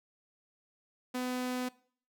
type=tone; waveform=sawtooth; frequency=251.3 Hz; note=B3; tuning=30 cents sharp; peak=-29 dBFS; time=1.14-1.69 s; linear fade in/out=10 ms; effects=noise-tail reverb RT60 0.5 s tail -21 dB re dry